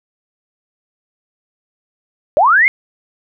sine linear sweep, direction up, 539 to 2200 Hz, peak -7 dBFS, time 2.37-2.68 s, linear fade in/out 0 ms, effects none

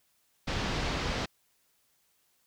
pink low-pass noise, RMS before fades -32 dBFS, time 0.47-1.26 s, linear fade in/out 10 ms, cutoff 5300 Hz, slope 24 dB/octave, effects white hiss -71 dBFS RMS until 2.46 s

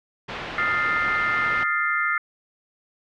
white low-pass noise, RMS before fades -33 dBFS, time 0.28-1.64 s, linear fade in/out 10 ms, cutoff 2300 Hz, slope 12 dB/octave
sine chord, F dominant seventh, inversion third, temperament equal with one note detuned, 1244.5 / 1396.9 / 1772.2 / 2093 Hz, Eb6 / F6 / A6 / C7, 0 / 0 / +12 / 0 cents, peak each -27 / -25 / -27 / -25 dBFS, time 0.58-2.18 s, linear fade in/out 2 ms
effects low-pass 4000 Hz 12 dB/octave

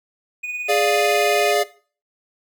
triangle tone with tremolo, 2475 Hz, D#7, 10 cents flat, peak -22 dBFS, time 0.43-1.52 s, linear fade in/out 10 ms, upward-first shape sine, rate 18 Hz, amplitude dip 45%
square chord, D diminished, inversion second, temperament equal, 415.3 / 587.3 / 698.5 Hz, Ab4 / D5 / F5, 0 / 0 / 0 cents, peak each -21 dBFS, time 0.68-1.64 s, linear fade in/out 20 ms
effects noise-tail reverb RT60 0.4 s tail -18 dB re dry

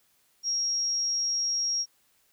sine tone, 5600 Hz, F8, 4 cents sharp, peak -25 dBFS, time 0.43-1.86 s, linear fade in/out 50 ms, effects white hiss -67 dBFS RMS until 2.32 s

